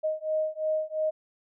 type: beating tone pair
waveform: sine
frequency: 622.3 / 625.2 Hz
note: D#5 / D#5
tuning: 0 / +8 cents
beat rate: 2.9 Hz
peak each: -29 dBFS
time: 0.03-1.11 s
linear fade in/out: 20 ms
effects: none